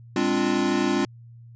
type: chord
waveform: square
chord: D half-diminished seventh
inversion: second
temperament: equal with one note detuned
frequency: 203.1 / 261.6 / 293.7 / 349.2 Hz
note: Ab3 / C4 / D4 / F4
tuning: -38 / 0 / 0 / 0 cents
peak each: -28 / -27 / -27 / -26 dBFS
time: 0.16-1.05 s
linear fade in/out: 2 ms
effects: added 117 Hz sine -43 dBFS peak until 1.55 s + resampled to 16000 Hz